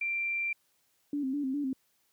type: tone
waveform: sine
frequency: 2361 Hz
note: D7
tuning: 9 cents sharp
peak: -29 dBFS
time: 0.01-0.53 s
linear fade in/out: 5 ms
type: tone with vibrato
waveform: sine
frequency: 276.1 Hz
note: C#4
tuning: 7 cents flat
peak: -29 dBFS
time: 1.13-1.73 s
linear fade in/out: 2 ms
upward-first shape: square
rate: 4.9 Hz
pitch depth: 81 cents each way
effects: white hiss -72 dBFS RMS until 2.12 s + high-pass 60 Hz 12 dB/octave